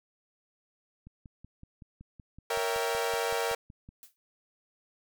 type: click train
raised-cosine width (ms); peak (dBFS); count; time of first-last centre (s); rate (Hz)
5; -36; 16; 1.07-3.89; 5.32
type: chord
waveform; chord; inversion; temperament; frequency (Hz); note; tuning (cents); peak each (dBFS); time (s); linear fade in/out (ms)
sawtooth; A# diminished seventh; none; equal with one note detuned; 466.2 / 562.1 / 659.3 / 784; A#4 / C#5 / E5 / G5; 0 / +24 / 0 / 0; -27 / -32 / -32 / -32; 2.5-3.55; 5
type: noise with exponential decay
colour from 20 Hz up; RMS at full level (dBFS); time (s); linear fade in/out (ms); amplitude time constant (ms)
blue; -46; 4.03-4.16; 0; 28
effects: none